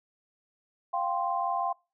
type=chord; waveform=sine; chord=F suspended second; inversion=none; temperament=equal; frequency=698.5 / 784 / 1046.5 Hz; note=F5 / G5 / C6; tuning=0 / 0 / 0 cents; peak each=-31 dBFS; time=0.93-1.73 s; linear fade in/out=10 ms; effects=noise-tail reverb RT60 0.3 s tail -24 dB re dry